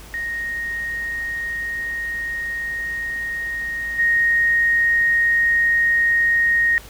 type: tone with level steps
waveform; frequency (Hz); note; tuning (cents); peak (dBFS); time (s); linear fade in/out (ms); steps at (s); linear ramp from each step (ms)
sine; 1864.7; A#6; 0; -23 / -14; 0.14-6.78; 0; 3.98; 20
effects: added 53 Hz sine -40 dBFS peak until 6.89 s + pink hiss -42 dBFS RMS until 6.89 s